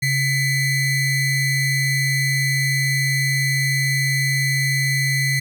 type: ring-modulated tone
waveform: square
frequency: 1065 Hz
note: C6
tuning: 30 cents sharp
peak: -15 dBFS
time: 0.02-5.4 s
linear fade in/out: 10 ms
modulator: 928 Hz
effects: none